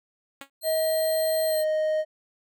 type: tone with exponential decay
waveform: 5% pulse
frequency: 275.7 Hz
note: C#4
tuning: 9 cents flat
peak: -23 dBFS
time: 0.41-0.5 s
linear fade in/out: 2 ms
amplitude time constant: 18 ms
type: tone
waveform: 10% pulse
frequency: 4186 Hz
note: C8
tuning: in tune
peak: -25 dBFS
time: 0.61-1.65 s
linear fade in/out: 50 ms
type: tone with pitch glide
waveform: triangle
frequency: 638 to 621.6 Hz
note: D#5 to D#5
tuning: +43 to -2 cents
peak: -20 dBFS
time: 0.63-2.05 s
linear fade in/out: 50 ms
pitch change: -45 cents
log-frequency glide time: 1.47-1.59 s
effects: none